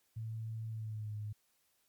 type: tone with pitch glide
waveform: sine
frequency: 111.7 to 105.61 Hz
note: A2 to G#2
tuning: +27 to +29 cents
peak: -38 dBFS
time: 0.16-1.33 s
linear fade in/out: 10 ms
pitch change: -98 cents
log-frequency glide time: 0.69-1.14 s
effects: white hiss -75 dBFS RMS until 1.88 s + MP3 96 kbps